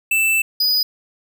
square tone pair in turn, 2651 / 4958 Hz, E7 / D#8, +9 / -7 cents, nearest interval major seventh, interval 1084 cents, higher second, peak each -15 dBFS, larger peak neither, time 0.11-0.42 / 0.6-0.83 s, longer first, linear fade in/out 5 ms, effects none

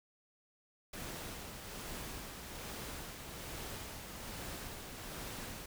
pink noise with tremolo, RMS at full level -44 dBFS, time 0.93-5.66 s, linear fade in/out 5 ms, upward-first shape sine, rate 1.2 Hz, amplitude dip 35%, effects none

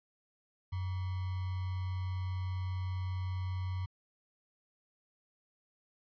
sine tone with sample-and-hold, 92.5 Hz, F#2, in tune, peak -33 dBFS, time 0.72-3.86 s, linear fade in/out 10 ms, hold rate 1050 Hz, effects resampled to 11025 Hz

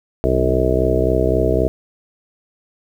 harmonic tone with a mistuned harmonic, 63.8 Hz, C2, 43 cents flat, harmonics 1 / 2 / 3 / 4 / 5 / 6 / 7 / 8 / 9 / 10, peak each -20 / -23 / -31 / -26 / -23 / -21 / -20 / -28 / -29 / -21 dBFS, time 0.24-1.68 s, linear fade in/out 0 ms, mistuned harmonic 3, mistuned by +19 cents, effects 8-bit

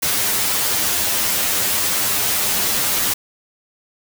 white noise with comb filter, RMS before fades -19 dBFS, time 0.02-3.14 s, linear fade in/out 10 ms, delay 9.9 ms, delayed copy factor +0.9, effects none

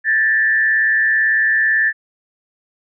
sine tone with frequency modulation, 1760 Hz, A6, in tune, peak -12 dBFS, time 0.04-1.93 s, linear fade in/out 50 ms, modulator 118 Hz, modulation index 0.64, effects none

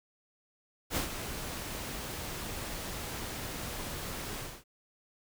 pink noise with ADSR envelope, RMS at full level -30 dBFS, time 0.9-4.64 s, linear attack 59 ms, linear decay 110 ms, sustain -9 dB, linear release 250 ms, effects none

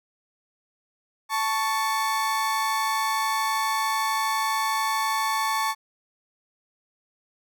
35% pulse tone pair together, 880 / 1112.9 Hz, A5 / C#6, 0 / +6 cents, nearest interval major third, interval 406 cents, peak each -24 dBFS, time 1.29-5.75 s, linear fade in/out 50 ms, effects none

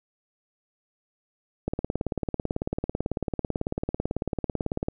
click train, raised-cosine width 2 ms, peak -13 dBFS, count 59, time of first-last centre 1.68-4.884 s, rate 18.1 Hz, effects none

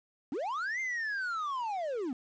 triangle linear two-way sweep, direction up then down, 235.2 to 2118 to 235.2 Hz, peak -30 dBFS, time 0.32-2.13 s, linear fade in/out 2 ms, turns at 0.8 s, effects resampled to 16000 Hz + 10-bit

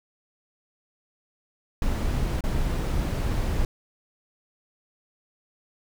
brown noise with dropouts, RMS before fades -25 dBFS, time 1.82-3.65 s, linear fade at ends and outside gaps 2 ms, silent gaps 2.408-2.438 s, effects none

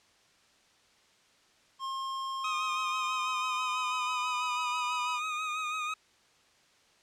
square tone with pitch glide, 1068 to 985 Hz, C6 to B5, +35 to -5 cents, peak -34 dBFS, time 1.79-5.2 s, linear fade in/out 50 ms, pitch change -140 cents, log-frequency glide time 2.45-4.64 s
25% pulse tone with vibrato, 1244.5 Hz, D#6, in tune, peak -28 dBFS, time 2.44-5.94 s, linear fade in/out 5 ms, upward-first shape sine, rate 6.1 Hz, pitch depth 38 cents each way
effects white hiss -64 dBFS RMS until 7.02 s + low-pass 6000 Hz 12 dB/octave

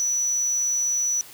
sine tone, 5920 Hz, F#8, in tune, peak -18 dBFS, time 0-1.21 s, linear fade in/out 0 ms, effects tanh soft clip ceiling -20 dBFS + white hiss -45 dBFS RMS until 1.33 s

